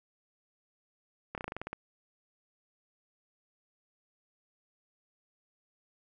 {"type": "slowing click train", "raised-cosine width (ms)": 0.5, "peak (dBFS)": -22, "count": 10, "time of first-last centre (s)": [1.35, 1.73], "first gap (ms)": 28, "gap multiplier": 1.1, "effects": []}